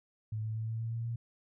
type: tone with pitch steps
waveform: sine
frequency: 108.5 / 109.82 / 111.16 / 112.52 / 113.89 / 115.28 / 116.69 Hz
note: A2 / A2 / A2 / A2 / A#2 / A#2 / A#2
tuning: -24 / -3 / +18 / +39 / -40 / -19 / +2 cents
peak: -33 dBFS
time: 0.32-1.16 s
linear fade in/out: 5 ms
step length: 120 ms
effects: none